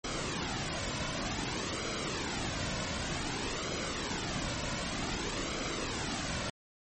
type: noise with flanger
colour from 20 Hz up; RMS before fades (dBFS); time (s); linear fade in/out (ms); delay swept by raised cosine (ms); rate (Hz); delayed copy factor
pink; -35; 0.04-6.5; 5; 1.1 to 2.5; 0.54; -0.5
effects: MP3 32 kbps